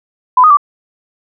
sine tone with pitch steps, 1005 / 1242 / 1162 Hz, B5 / D#6 / D6, +30 / -3 / -19 cents, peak -3 dBFS, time 0.37-0.571 s, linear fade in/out 5 ms, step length 67 ms, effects none

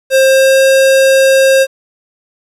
square tone with pitch glide, 531 to 534.7 Hz, C5 to C5, +25 to +37 cents, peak -6 dBFS, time 0.1-1.67 s, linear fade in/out 50 ms, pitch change +12 cents, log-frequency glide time 0.25-0.63 s, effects resampled to 32000 Hz + 7-bit

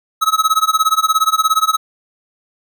square tone with tremolo, 1284 Hz, E6, 46 cents flat, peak -9 dBFS, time 0.21-1.77 s, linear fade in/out 20 ms, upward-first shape sine, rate 17 Hz, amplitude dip 95%, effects none

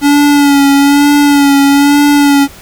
square tone with vibrato, 284.3 Hz, C#4, 44 cents sharp, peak -5 dBFS, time 0.01-2.48 s, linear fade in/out 50 ms, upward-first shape sine, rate 1.1 Hz, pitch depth 33 cents each way, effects pink hiss -34 dBFS RMS until 2.61 s

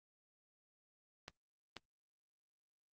clicks, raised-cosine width 0.2 ms, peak -28 dBFS, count 2, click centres 1.281 / 1.767 s, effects Opus 24 kbps

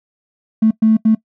triangle tone bursts at uneven times, 220 Hz, A3, in tune, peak -4 dBFS, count 3, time 0.62-0.71 / 0.82-0.97 / 1.05-1.15 s, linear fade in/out 10 ms, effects noise-tail reverb RT60 0.1 s tail -23 dB re dry + tanh soft clip ceiling -6 dBFS

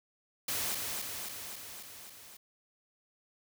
white noise with echo, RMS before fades -34 dBFS, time 0.48-0.75 s, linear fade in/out 5 ms, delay 270 ms, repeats 6, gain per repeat -3 dB, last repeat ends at 2.37 s, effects none

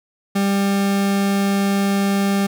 40% pulse tone, 198.2 Hz, G3, 19 cents sharp, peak -15 dBFS, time 0.35-2.47 s, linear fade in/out 10 ms, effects none

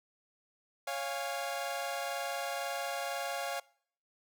sawtooth chord, Db major, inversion none, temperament equal with one note detuned, 554.4 / 698.5 / 820.6 Hz, Db5 / F5 / Ab5, 0 / 0 / -21 cents, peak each -35 / -34 / -37 dBFS, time 0.87-3.6 s, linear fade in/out 5 ms, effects noise-tail reverb RT60 0.6 s tail -24 dB re dry

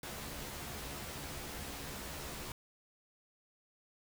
pink noise with comb filter, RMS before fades -44 dBFS, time 0.03-2.52 s, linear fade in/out 2 ms, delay 14 ms, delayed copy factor +0.7, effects none

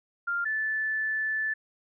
sine tone pair in turn, 1396.9 / 1748.8 Hz, F6 / A6, 0 / -11 cents, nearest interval major third, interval 389 cents, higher second, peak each -26 dBFS, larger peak neither, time 0.27-0.45 / 0.45-1.54 s, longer second, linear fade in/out 10 ms, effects none

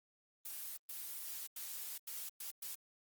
blue noise bursts at uneven times, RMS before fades -45 dBFS, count 6, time 0.45-0.77 / 0.89-1.47 / 1.56-1.98 / 2.07-2.29 / 2.4-2.51 / 2.62-2.75 s, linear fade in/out 5 ms, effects Opus 24 kbps

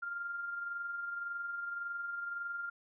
sine tone with amplitude modulation, 1396.9 Hz, F6, in tune, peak -35 dBFS, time 0.02-2.7 s, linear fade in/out 10 ms, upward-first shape sine, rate 21.8 Hz, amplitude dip 40%, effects none

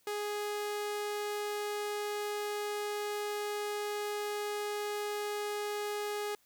sawtooth tone, 415.3 Hz, G#4, in tune, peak -30 dBFS, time 0.07-6.35 s, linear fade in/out 2 ms, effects white hiss -69 dBFS RMS until 6.45 s

